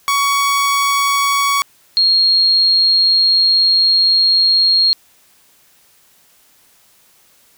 sawtooth / sine tone pair in turn, 1122 / 4259 Hz, C#6 / C8, +21 / +30 cents, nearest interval octave + major seventh, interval 2309 cents, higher second, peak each -9 dBFS, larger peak neither, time 0.08-1.62 / 1.97-4.93 s, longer second, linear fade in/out 0 ms, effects white hiss -52 dBFS RMS until 7.57 s

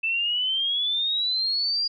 sine exponential sweep, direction up, 2637 to 4840 Hz, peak -22 dBFS, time 0.03-1.88 s, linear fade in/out 10 ms, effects none

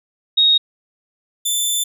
sine / 15% pulse tone pair in turn, 3751 / 3532 Hz, A#7 / A7, +10 / +6 cents, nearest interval minor second, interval 104 cents, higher first, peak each -10 dBFS, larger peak neither, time 0.37-0.58 / 1.45-1.84 s, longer second, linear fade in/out 10 ms, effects none

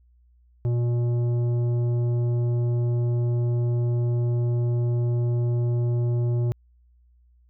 triangle tone with tanh clipping, 120 Hz, B2, 49 cents flat, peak -22 dBFS, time 0.65-6.52 s, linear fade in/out 0 ms, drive 14 dB, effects added 60 Hz sine -55 dBFS peak until 7.49 s

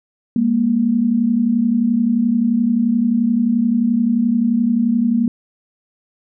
sine tone pair together, 205 / 236.5 Hz, G#3 / A#3, -22 / +25 cents, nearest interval major second, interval 247 cents, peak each -19 / -14 dBFS, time 0.36-5.28 s, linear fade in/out 2 ms, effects none

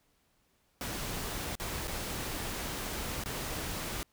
pink noise with dropouts, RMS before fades -37 dBFS, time 0.81-4.03 s, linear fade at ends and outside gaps 0 ms, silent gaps 1.553-1.599 / 1.873-1.879 / 3.237-3.259 s, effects pink hiss -72 dBFS RMS until 4.12 s

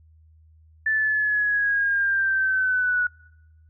sine linear sweep, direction down, 1760 to 1463 Hz, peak -19 dBFS, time 0.86-3.07 s, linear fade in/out 5 ms, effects noise-tail reverb RT60 1.0 s tail -26 dB re dry + added 79 Hz sine -51 dBFS peak until 3.69 s

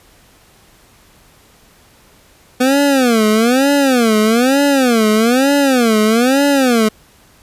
25% pulse tone with vibrato, 246.9 Hz, B3, in tune, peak -6 dBFS, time 2.6-6.89 s, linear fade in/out 10 ms, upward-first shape sine, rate 1.1 Hz, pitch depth 250 cents each way, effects pink hiss -48 dBFS RMS until 7.42 s + resampled to 32000 Hz

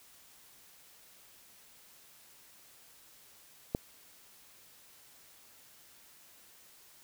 click, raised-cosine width 2 ms, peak -16 dBFS, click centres 3.749 s, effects white hiss -59 dBFS RMS until 7.03 s

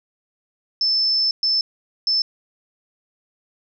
sine tone bursts at uneven times, 5274 Hz, E8, in tune, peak -16 dBFS, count 3, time 0.81-1.31 / 1.43-1.61 / 2.07-2.22 s, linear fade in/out 2 ms, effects none

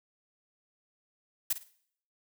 blue noise with echo, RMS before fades -28 dBFS, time 1.5-1.53 s, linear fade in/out 5 ms, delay 53 ms, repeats 3, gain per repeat -12 dB, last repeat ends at 1.689 s, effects noise-tail reverb RT60 0.6 s tail -18 dB re dry

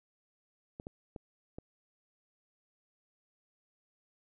clicks, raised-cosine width 2 ms, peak -29 dBFS, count 4, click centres 0.799 / 0.869 / 1.162 / 1.585 s, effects none

